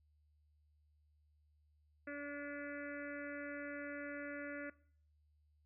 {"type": "harmonic tone", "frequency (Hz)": 287.8, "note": "D4", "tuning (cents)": -35, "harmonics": [1, 2, 4, 5, 6, 7, 8, 9], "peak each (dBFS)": [-47, -48, -59, -50, -51, -54, -60, -65], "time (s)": [2.07, 4.7], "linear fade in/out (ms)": 5, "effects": ["noise-tail reverb RT60 0.5 s tail -19 dB re dry", "added 75 Hz sine -70 dBFS peak until 5.65 s"]}